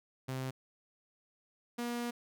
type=tone pair in turn; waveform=sawtooth; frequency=130.81 / 239.1 Hz; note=C3 / A#3; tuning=0 / +44 cents; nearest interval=minor seventh; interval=1044 cents; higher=second; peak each=-32 / -31 dBFS; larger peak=second; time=0.28-0.51 / 1.78-2.11 s; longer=second; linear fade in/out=10 ms; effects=none